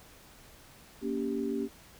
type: chord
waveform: sine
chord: G diminished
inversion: first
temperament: just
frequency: 235.2 / 282.2 / 392 Hz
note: Bb3 / Db4 / G4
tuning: +16 / +31 / 0 cents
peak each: -34 dBFS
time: 1.01-1.69 s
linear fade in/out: 50 ms
effects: pink hiss -55 dBFS RMS until 1.99 s